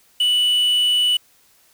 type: tone with quantisation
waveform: triangle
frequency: 2960 Hz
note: F#7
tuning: in tune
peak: -13 dBFS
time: 0.2-1.17 s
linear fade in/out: 5 ms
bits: 6
effects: white hiss -56 dBFS RMS until 1.73 s